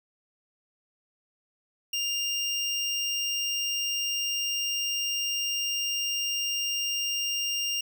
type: tone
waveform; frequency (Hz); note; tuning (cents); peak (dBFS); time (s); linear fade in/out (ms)
25% pulse; 2800; F7; +4; -23; 1.93-7.81; 5
effects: none